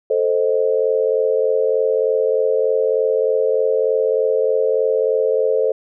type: chord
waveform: sine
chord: A diminished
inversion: none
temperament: equal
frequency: 440 / 523.3 / 622.3 Hz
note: A4 / C5 / Eb5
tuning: 0 / 0 / 0 cents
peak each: -17 / -18 / -23 dBFS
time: 0.1-5.72 s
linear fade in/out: 5 ms
effects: none